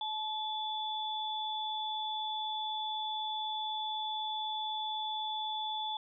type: tone pair together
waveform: sine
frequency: 864 / 3456 Hz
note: A5 / A7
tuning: -32 / -32 cents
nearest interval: 2 octaves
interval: 2400 cents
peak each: -36 / -37 dBFS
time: 0.01-5.97 s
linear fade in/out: 2 ms
effects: none